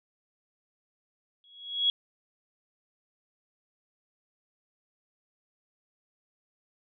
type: tone with exponential growth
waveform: sine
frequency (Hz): 3332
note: G#7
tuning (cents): +5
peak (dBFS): -19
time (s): 1.44-1.9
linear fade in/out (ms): 1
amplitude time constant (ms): 100
effects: none